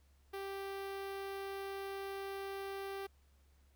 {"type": "tone with notch filter", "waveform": "sawtooth", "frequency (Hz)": 392, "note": "G4", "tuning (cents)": 0, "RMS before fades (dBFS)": -43, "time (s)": [0.33, 3.07], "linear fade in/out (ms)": 10, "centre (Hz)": 7200, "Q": 0.94, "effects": ["added 69 Hz sine -65 dBFS peak until 3.75 s", "pink hiss -75 dBFS RMS until 3.75 s"]}